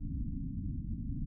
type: low-pass noise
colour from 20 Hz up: pink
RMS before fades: -37 dBFS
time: 0-1.26 s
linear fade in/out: 20 ms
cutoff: 290 Hz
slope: 96 dB/octave
effects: none